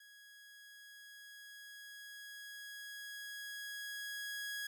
sawtooth tone with level ramp, 1661.2 Hz, G#6, in tune, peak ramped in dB -54 to -36 dBFS, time 0-4.67 s, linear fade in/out 5 ms, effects none

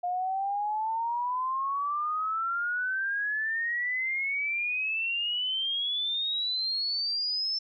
sine exponential sweep, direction up, 706 to 5330 Hz, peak -27 dBFS, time 0.03-7.59 s, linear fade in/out 10 ms, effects none

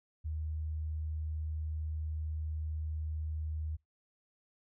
sine tone, 77.78 Hz, D#2, in tune, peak -34 dBFS, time 0.24-3.77 s, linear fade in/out 20 ms, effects noise-tail reverb RT60 0.2 s tail -26 dB re dry

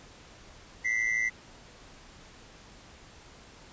triangle tone pair together, 1963.9 / 2076 Hz, B6 / C7, -10 / -14 cents, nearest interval minor second, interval 96 cents, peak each -27 dBFS, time 0.84-1.3 s, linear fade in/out 20 ms, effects pink hiss -52 dBFS RMS until 3.72 s + resampled to 16000 Hz

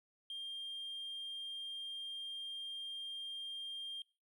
triangle tone, 3200 Hz, G7, 35 cents sharp, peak -39 dBFS, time 0.3-4.02 s, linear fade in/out 2 ms, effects noise-tail reverb RT60 0.4 s tail -24 dB re dry + tanh soft clip ceiling -37 dBFS

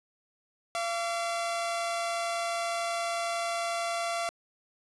sawtooth tone pair together, 683.2 / 1149 Hz, F5 / D6, -38 / -38 cents, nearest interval major sixth, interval 900 cents, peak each -26 / -34 dBFS, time 0.75-4.29 s, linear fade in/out 0 ms, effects resampled to 24000 Hz + 9-bit

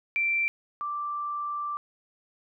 sine tone pair in turn, 2349 / 1174.5 Hz, D7 / D6, 0 / 0 cents, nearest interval octave, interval 1200 cents, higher first, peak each -23 / -29 dBFS, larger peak first, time 0.16-0.48 / 0.81-1.77 s, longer second, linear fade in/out 0 ms, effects none

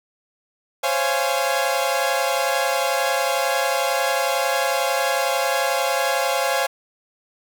sawtooth chord, Db major seventh, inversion third, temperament equal with one note detuned, 523.3 / 554.4 / 689.6 / 830.6 Hz, C5 / Db5 / F5 / Ab5, 0 / 0 / -22 / 0 cents, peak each -21 dBFS, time 0.83-6.67 s, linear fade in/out 10 ms, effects none

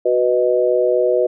sine chord, B major, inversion second, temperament equal, 370 / 493.9 / 622.3 Hz, F#4 / B4 / D#5, 0 / 0 / 0 cents, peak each -18 / -16 / -18 dBFS, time 0.05-1.27 s, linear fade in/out 10 ms, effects none

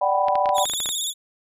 sine chord, G major seventh, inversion second, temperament equal with one note detuned, 587.3 / 749.5 / 784 / 987.8 Hz, D5 / F#5 / G5 / B5, 0 / +22 / 0 / 0 cents, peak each -23 dBFS, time 0.01-0.65 s, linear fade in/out 10 ms
clicks, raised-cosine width 0.3 ms, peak -15 dBFS, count 11, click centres 0.284 / 0.355 / 0.458 / 0.491 / 0.582 / 0.655 / 0.698 / 0.736 / 0.803 / 0.859 / 0.89 s
20% pulse tone with vibrato, 3550 Hz, A7, 15 cents sharp, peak -18 dBFS, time 0.54-1.14 s, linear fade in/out 50 ms, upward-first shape square, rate 17 Hz, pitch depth 65 cents each way
effects none

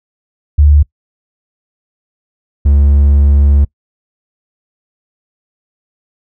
sine / triangle tone pair in turn, 73.42 / 71.08 Hz, D2 / C#2, 0 / +44 cents, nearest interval minor second, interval 56 cents, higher first, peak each -3 dBFS, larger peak neither, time 0.58-0.83 / 2.65-3.65 s, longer second, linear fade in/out 10 ms, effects noise-tail reverb RT60 0.1 s tail -24 dB re dry

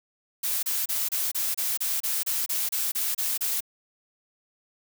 blue noise bursts, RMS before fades -27 dBFS, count 14, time 0.43-3.607 s, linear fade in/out 10 ms, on 200 ms, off 29 ms, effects none

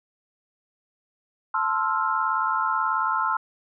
sine chord, F major seventh, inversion first, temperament equal, 880 / 1046.5 / 1318.5 / 1396.9 Hz, A5 / C6 / E6 / F6, 0 / 0 / 0 / 0 cents, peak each -28 / -26 / -26 / -28 dBFS, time 1.54-3.37 s, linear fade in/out 5 ms, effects none

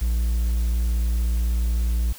triangle tone, 58.1 Hz, A#1, 5 cents flat, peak -17 dBFS, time 0.01-2.13 s, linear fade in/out 10 ms, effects white hiss -43 dBFS RMS until 2.18 s

